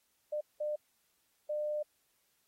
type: tone bursts at uneven times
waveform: sine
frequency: 600 Hz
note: D5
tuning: 37 cents sharp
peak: -32 dBFS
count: 3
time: 0.32-0.41 / 0.6-0.76 / 1.49-1.83 s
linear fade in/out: 10 ms
effects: white hiss -75 dBFS RMS until 2.47 s + AAC 48 kbps